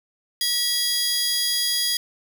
sawtooth tone cluster, 1932 / 3315 / 4880 Hz, B6 / G#7 / D#8, -39 / -4 / -34 cents, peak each -28 / -22 / -20 dBFS, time 0.41-1.97 s, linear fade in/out 2 ms, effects none

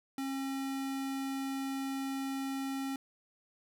square tone, 270 Hz, C#4, 45 cents flat, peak -35 dBFS, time 0.18-2.96 s, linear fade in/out 2 ms, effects none

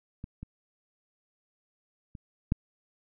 clicks, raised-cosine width 5 ms, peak -26 / -27 / -30 / -12 dBFS, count 4, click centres 0.241 / 0.43 / 2.152 / 2.521 s, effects none

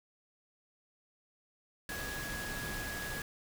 sine tone in noise, 1668 Hz, G#6, 7 cents sharp, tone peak -41 dBFS, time 1.89-3.22 s, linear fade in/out 2 ms, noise pink, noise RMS -41 dBFS, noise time 1.89-3.22 s, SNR -3 dB, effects none

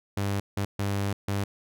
sawtooth tone bursts at uneven times, 99.9 Hz, G2, 33 cents sharp, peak -22 dBFS, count 4, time 0.17-0.4 / 0.57-0.65 / 0.79-1.13 / 1.28-1.44 s, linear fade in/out 5 ms, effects none

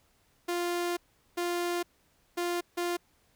sawtooth tone bursts at uneven times, 349.2 Hz, F4, in tune, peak -25 dBFS, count 4, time 0.48-0.97 / 1.37-1.83 / 2.37-2.61 / 2.77-2.97 s, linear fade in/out 10 ms, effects pink hiss -68 dBFS RMS until 3.35 s

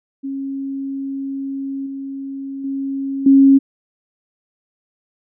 sine tone with level steps, 272.8 Hz, C#4, 28 cents flat, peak -22 / -25 / -20 / -6 dBFS, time 0.23-3.59 s, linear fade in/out 20 ms, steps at 1.86 / 2.64 / 3.26 s, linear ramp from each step 5 ms, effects none

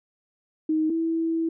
sine tone pair in turn, 313.3 / 327.6 Hz, D#4 / E4, +12 / -11 cents, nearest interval minor second, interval 77 cents, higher second, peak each -20 / -22 dBFS, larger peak first, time 0.69-0.9 / 0.9-1.49 s, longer second, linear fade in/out 5 ms, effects none

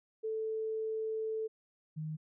sine tone pair in turn, 440 / 155.56 Hz, A4 / D#3, 0 / 0 cents, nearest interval octave + tritone, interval 1800 cents, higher first, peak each -33 / -36 dBFS, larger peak first, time 0.23-1.48 / 1.96-2.17 s, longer first, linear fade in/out 20 ms, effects none

